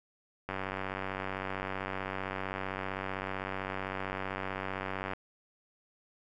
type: click train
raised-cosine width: 0.5 ms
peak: -20 dBFS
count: 445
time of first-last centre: 0.49-5.134 s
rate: 95.6 Hz
effects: none